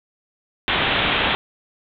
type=low-pass noise; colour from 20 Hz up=white; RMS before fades=-20 dBFS; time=0.68-1.35 s; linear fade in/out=0 ms; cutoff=3700 Hz; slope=96 dB/octave; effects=none